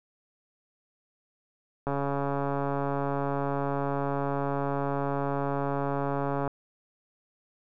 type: click train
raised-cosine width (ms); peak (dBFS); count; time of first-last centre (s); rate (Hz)
1; -16; 646; 1.87-6.477; 140
effects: none